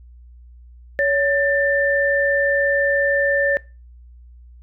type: tone pair together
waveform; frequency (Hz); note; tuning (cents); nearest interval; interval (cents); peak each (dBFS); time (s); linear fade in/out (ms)
sine; 561.6 / 1783; C#5 / A6; +22 / +22; octave + minor sixth; 2000; -18; 0.99-3.57; 0
effects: noise-tail reverb RT60 0.3 s tail -23 dB re dry + added 60 Hz sine -41 dBFS peak until 4.62 s